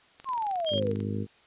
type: click train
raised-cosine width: 0.2 ms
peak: -28 dBFS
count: 19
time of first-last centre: 0.2-1.004 s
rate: 22.4 Hz
type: exponential sweep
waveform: sine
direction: down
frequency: 1100 to 440.6 Hz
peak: -27 dBFS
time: 0.25-0.95 s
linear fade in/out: 50 ms
type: tone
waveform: sine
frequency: 3218 Hz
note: G7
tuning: 45 cents sharp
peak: -29 dBFS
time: 0.66-0.8 s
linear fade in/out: 10 ms
type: harmonic tone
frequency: 51.5 Hz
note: G#1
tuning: 14 cents flat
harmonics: 2 / 3 / 4 / 5 / 6 / 7 / 8 / 9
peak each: -32 / -42 / -33 / -37 / -44 / -41 / -43 / -41 dBFS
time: 0.7-1.27 s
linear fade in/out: 50 ms
effects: white hiss -59 dBFS RMS until 1.46 s + resampled to 8000 Hz